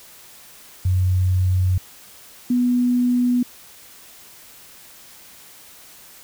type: tone pair in turn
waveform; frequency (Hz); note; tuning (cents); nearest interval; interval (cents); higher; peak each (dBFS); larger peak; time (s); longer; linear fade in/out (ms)
sine; 92.1 / 245.9; F#2 / B3; -7 / -7; octave + perfect fourth; 1700; second; -15; neither; 0.85-1.78 / 2.5-3.43; neither; 5
effects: white hiss -45 dBFS RMS until 6.23 s